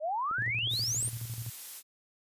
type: exponential sweep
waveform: sine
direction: up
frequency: 583 to 9956 Hz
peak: -29 dBFS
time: 0-1.11 s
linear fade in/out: 50 ms
type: clicks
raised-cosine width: 2 ms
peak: -35 dBFS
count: 10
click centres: 0.312 / 0.384 / 0.423 / 0.478 / 0.675 / 0.736 / 0.793 / 0.946 / 1.027 / 1.078 s
type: tone with tremolo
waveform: sine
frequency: 116.1 Hz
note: A#2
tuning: 7 cents flat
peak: -34 dBFS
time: 0.38-1.5 s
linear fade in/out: 10 ms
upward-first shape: square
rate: 12 Hz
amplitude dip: 65%
type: noise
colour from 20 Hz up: blue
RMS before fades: -42 dBFS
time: 0.69-1.83 s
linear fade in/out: 50 ms
effects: resampled to 32000 Hz